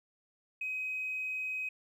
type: tone with tanh clipping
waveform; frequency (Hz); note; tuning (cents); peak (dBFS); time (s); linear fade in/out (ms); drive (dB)
triangle; 2526; D#7; +26; -33; 0.61-1.69; 5; 1
effects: none